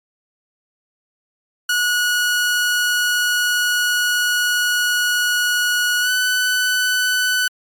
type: tone with pitch glide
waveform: sawtooth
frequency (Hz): 1459 to 1498.3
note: F#6 to F#6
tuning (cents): -25 to +21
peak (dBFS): -12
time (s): 1.69-7.48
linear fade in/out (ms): 5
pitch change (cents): +46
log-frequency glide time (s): 6.01-6.1
effects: MP3 96 kbps